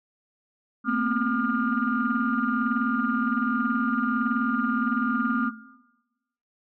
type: tone cluster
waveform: sine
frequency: 223.4 / 241.5 / 262.8 / 1206 / 1413 Hz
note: A3 / B3 / C4 / D6 / F6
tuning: +27 / -39 / +8 / +46 / +20 cents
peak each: -28 dBFS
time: 0.84-5.52 s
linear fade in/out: 50 ms
effects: noise-tail reverb RT60 1.0 s tail -17 dB re dry + tanh soft clip ceiling -13 dBFS